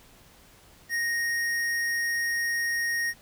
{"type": "tone with tanh clipping", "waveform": "sine", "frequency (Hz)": 1864.7, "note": "A#6", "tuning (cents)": 0, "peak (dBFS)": -27, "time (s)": [0.89, 3.14], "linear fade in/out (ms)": 50, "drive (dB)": 17, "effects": ["pink hiss -55 dBFS RMS until 3.21 s"]}